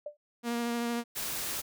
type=tone with exponential decay; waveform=sine; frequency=591 Hz; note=D5; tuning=11 cents sharp; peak=-32 dBFS; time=0.06-0.17 s; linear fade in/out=5 ms; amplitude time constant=23 ms
type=tone with vibrato; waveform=sawtooth; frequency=236.2 Hz; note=A#3; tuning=23 cents sharp; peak=-26 dBFS; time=0.43-1.04 s; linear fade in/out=50 ms; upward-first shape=triangle; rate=13 Hz; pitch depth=17 cents each way
type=noise; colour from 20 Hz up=white; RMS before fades=-35 dBFS; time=1.15-1.62 s; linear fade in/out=20 ms
effects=none